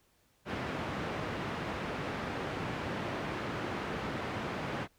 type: band-pass noise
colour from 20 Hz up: pink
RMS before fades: -37 dBFS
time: 0.45-4.88 s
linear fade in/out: 50 ms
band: 110 to 2200 Hz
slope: 12 dB/octave
effects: pink hiss -70 dBFS RMS until 4.98 s